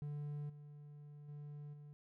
triangle tone with level steps, 146.83 Hz, D3, in tune, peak -39 / -50 / -45 / -50 dBFS, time 0.02-1.93 s, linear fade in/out 0 ms, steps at 0.49 / 1.28 / 1.73 s, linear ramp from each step 10 ms, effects none

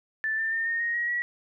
sine tone with pitch steps, 1760 / 1786.6 / 1813.7 / 1841.1 / 1869 / 1897.2 / 1926 Hz, A6 / A6 / A#6 / A#6 / A#6 / A#6 / B6, 0 / +26 / -48 / -22 / +4 / +30 / -44 cents, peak -25 dBFS, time 0.24-1.22 s, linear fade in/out 0 ms, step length 140 ms, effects none

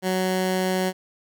15% pulse tone, 186 Hz, F#3, 9 cents sharp, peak -15 dBFS, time 0.02-0.93 s, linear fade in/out 50 ms, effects none

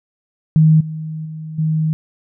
sine tone with level steps, 157.2 Hz, D#3, 18 cents sharp, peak -7 / -23 / -26 / -14 dBFS, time 0.56-1.93 s, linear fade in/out 0 ms, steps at 0.8 / 1.25 / 1.58 s, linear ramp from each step 10 ms, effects none

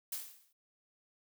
blue noise with exponential decay, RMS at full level -36 dBFS, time 0.12-0.53 s, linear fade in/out 5 ms, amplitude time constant 87 ms, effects none

